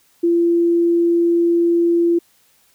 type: tone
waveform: sine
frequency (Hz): 341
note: F4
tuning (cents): -41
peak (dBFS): -12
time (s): 0.23-2.19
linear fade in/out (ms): 10
effects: white hiss -57 dBFS RMS until 2.74 s